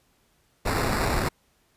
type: noise with sample-and-hold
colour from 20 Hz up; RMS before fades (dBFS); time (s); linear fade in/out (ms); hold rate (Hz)
pink; -25; 0.65-1.29; 10; 3150
effects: pink hiss -66 dBFS RMS until 1.76 s + resampled to 32000 Hz